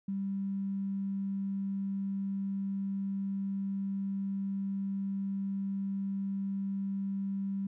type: tone with tanh clipping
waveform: triangle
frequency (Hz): 196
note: G3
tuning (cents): 0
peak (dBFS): -31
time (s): 0.08-7.67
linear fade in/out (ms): 5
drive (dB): 3
effects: none